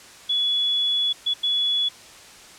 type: tone bursts at uneven times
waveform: sine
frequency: 3400 Hz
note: G#7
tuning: 40 cents sharp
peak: -19 dBFS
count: 3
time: 0.29-1.13 / 1.26-1.34 / 1.43-1.89 s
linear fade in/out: 10 ms
effects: white hiss -45 dBFS RMS until 2.58 s + low-pass 8000 Hz 12 dB/octave